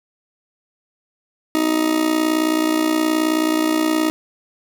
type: tone with amplitude modulation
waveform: 40% pulse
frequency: 313.7 Hz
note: D#4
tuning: 14 cents sharp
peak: -12 dBFS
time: 1.55-4.1 s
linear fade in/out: 0 ms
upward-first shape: sine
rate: 58.9 Hz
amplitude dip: 70%
effects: none